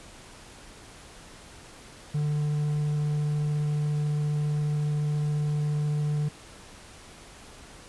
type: tone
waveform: triangle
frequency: 148.8 Hz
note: D3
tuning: 23 cents sharp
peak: -22 dBFS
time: 2.14-6.29 s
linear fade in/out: 10 ms
effects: pink hiss -48 dBFS RMS until 7.88 s + resampled to 24000 Hz